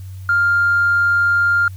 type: tone with tanh clipping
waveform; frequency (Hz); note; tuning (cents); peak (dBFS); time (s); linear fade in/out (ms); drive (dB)
triangle; 1400; F6; +4; -12; 0.29-1.68; 2; 4
effects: added 94 Hz sine -29 dBFS peak until 1.76 s + white hiss -51 dBFS RMS until 1.76 s